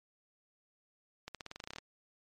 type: accelerating click train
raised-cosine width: 0.2 ms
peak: -25 dBFS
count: 13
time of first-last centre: 1.28-1.784 s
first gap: 67 ms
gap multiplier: 0.91
effects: MP3 64 kbps